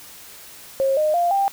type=tone with pitch steps; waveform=sine; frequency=540 / 613.2 / 696.3 / 790.6 Hz; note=C#5 / D#5 / F5 / G5; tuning=-45 / -25 / -5 / +15 cents; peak=-16 dBFS; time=0.8-1.48 s; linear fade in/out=0 ms; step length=170 ms; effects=white hiss -42 dBFS RMS until 1.52 s